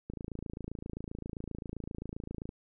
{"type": "click train", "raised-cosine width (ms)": 3, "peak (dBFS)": -26, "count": 67, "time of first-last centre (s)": [0.1, 2.491], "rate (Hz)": 27.6, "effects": []}